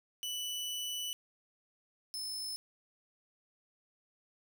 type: tone pair in turn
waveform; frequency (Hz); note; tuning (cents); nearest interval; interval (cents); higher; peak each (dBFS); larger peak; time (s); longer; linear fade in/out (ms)
sawtooth; 2973 / 5242; F#7 / E8; +8 / -11; minor seventh; 981; second; -33 / -35; first; 0.23-1.13 / 2.14-2.56; first; 0
effects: none